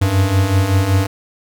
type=beating tone pair; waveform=square; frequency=92.5 / 97.8 Hz; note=F#2 / G2; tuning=0 / -4 cents; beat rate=5.3 Hz; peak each=-19 / -14 dBFS; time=0.01-1.07 s; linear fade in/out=10 ms; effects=none